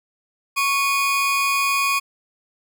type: tone pair together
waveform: 40% pulse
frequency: 1108.7 / 2465 Hz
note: C#6 / D#7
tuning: 0 / -17 cents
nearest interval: octave + major second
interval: 1383 cents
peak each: -20 dBFS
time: 0.56-2 s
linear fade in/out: 20 ms
effects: none